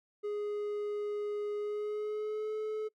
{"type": "tone with pitch glide", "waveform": "triangle", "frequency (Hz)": [415.3, 431.2], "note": ["G#4", "A4"], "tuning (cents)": [0, -35], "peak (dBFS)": -31, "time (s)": [0.23, 2.89], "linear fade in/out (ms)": 20, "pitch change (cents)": 65, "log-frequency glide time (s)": [1.57, 2.54], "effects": ["noise-tail reverb RT60 0.1 s tail -25 dB re dry"]}